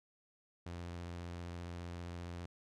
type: tone with vibrato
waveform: sawtooth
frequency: 86.7 Hz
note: F2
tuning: 12 cents flat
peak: -39 dBFS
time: 0.66-2.46 s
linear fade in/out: 5 ms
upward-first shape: sine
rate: 15 Hz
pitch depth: 19 cents each way
effects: low-pass 7000 Hz 12 dB/octave